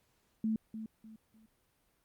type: tone with echo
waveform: sine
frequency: 220 Hz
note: A3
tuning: in tune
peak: -29 dBFS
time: 0.44-0.56 s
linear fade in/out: 2 ms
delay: 300 ms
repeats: 3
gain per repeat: -10 dB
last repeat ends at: 1.46 s
effects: pink hiss -74 dBFS RMS until 2.04 s + Opus 48 kbps